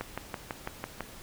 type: click train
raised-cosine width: 0.5 ms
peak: -18 dBFS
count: 7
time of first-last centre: 0.01-1.007 s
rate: 6.02 Hz
effects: pink hiss -48 dBFS RMS until 1.22 s